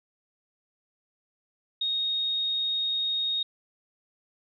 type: tone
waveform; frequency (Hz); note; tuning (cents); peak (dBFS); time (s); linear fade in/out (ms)
sine; 3729; A#7; 0; -25; 1.81-3.43; 5
effects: none